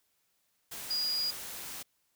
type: tone in noise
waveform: sine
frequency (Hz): 4872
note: D#8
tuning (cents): -37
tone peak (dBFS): -29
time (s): 0.9-1.31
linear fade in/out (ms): 10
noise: white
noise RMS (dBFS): -42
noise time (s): 0.71-1.83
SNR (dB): +10
effects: white hiss -75 dBFS RMS until 2.15 s